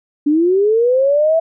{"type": "linear sweep", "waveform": "sine", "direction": "up", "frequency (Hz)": [284.4, 663], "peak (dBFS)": -10, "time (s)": [0.26, 1.4], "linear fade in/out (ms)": 10, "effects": []}